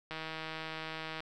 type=click train; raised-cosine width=0.3 ms; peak=-24 dBFS; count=175; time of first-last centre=0.11-1.204 s; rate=159 Hz; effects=none